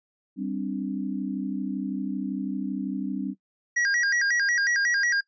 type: chord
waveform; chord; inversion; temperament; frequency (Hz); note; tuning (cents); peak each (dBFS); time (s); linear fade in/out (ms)
sine; G suspended fourth; none; just; 196 / 261.3 / 294; G3 / C4 / D4; 0 / -2 / +2; -31 / -31 / -32; 0.36-3.35; 50
type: tone with vibrato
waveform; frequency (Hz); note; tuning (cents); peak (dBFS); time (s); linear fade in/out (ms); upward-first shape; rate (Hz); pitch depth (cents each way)
square; 1760; A6; 0; -22; 3.76-5.21; 10; square; 5.5; 150
effects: noise-tail reverb RT60 0.1 s tail -20 dB re dry + resampled to 16000 Hz